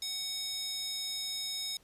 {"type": "tone with high-pass filter", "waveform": "square", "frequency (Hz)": 748, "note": "F#5", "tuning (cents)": 19, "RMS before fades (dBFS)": -37, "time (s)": [0.02, 1.77], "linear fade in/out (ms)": 2, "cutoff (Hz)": 4400, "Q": 7.8, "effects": ["pink hiss -65 dBFS RMS until 1.83 s", "resampled to 32000 Hz"]}